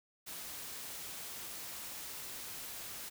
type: noise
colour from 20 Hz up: white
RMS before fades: -45 dBFS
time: 0.26-3.1 s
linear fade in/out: 20 ms
effects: none